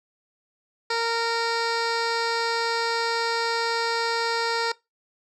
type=tone with low-pass filter; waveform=15% pulse; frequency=461.9 Hz; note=A#4; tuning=16 cents flat; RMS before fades=-25 dBFS; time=0.9-4.72 s; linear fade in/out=5 ms; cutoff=5100 Hz; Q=2.3; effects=noise-tail reverb RT60 0.2 s tail -20 dB re dry